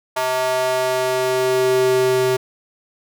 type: tone with high-pass filter sweep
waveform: square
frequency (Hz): 128.6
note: C3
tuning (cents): -30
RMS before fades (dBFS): -18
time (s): 0.16-2.37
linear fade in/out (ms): 10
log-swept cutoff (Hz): 760 to 300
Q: 2.7
effects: none